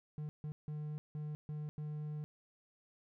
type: tone bursts at uneven times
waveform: triangle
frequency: 150.8 Hz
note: D3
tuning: 46 cents sharp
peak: -37 dBFS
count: 6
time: 0.18-0.29 / 0.44-0.52 / 0.68-0.98 / 1.15-1.35 / 1.49-1.69 / 1.78-2.24 s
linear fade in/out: 0 ms
effects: none